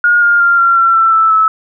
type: tone with pitch steps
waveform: sine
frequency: 1430 / 1411.1 / 1392.5 / 1374.1 / 1356 / 1338.1 / 1320.4 / 1303 Hz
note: F6 / F6 / F6 / F6 / E6 / E6 / E6 / E6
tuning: +41 / +17 / -5 / -29 / +49 / +26 / +2 / -20 cents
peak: -6 dBFS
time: 0.04-1.48 s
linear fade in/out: 2 ms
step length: 180 ms
effects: none